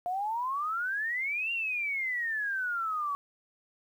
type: exponential two-way sweep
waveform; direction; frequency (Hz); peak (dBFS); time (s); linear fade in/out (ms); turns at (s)
sine; up then down; 699 to 2796 to 1120; -29; 0.06-3.15; 0; 1.52
effects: 10-bit